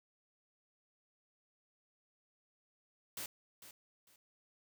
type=noise with echo; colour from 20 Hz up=white; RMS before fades=-43 dBFS; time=3.17-3.26 s; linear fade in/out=2 ms; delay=450 ms; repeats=2; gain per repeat=-12 dB; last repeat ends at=4.16 s; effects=none